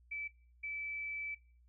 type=tone bursts at uneven times; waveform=sine; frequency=2311 Hz; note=D7; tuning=28 cents flat; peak=-38 dBFS; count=2; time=0.11-0.28 / 0.63-1.35 s; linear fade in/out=10 ms; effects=noise-tail reverb RT60 0.5 s tail -21 dB re dry + added 60 Hz sine -62 dBFS peak until 1.68 s